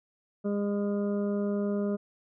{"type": "harmonic tone with a mistuned harmonic", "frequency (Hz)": 203.4, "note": "G#3", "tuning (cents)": -36, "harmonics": [1, 2, 3, 5, 6, 7], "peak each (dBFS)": [-28, -32, -36, -52, -48, -53], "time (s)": [0.44, 1.97], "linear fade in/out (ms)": 20, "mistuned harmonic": 6, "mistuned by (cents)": 17, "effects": []}